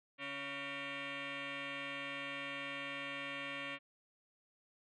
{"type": "tone with frequency modulation", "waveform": "sine", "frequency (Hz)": 279.4, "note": "C#4", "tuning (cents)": 14, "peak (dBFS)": -39, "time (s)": [0.18, 3.79], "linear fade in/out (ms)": 50, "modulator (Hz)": 420, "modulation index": 6.7, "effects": ["tanh soft clip ceiling -37 dBFS"]}